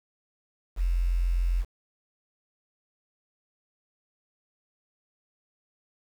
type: tone with quantisation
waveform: sine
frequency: 43.65 Hz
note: F1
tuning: in tune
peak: -22 dBFS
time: 0.76-1.65 s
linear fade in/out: 50 ms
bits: 8
effects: none